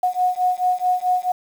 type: beating tone pair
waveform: sine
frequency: 727 / 731.6 Hz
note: F#5 / F#5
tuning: -31 / -20 cents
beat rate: 4.6 Hz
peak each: -20 dBFS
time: 0.03-1.32 s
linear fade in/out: 5 ms
effects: 7-bit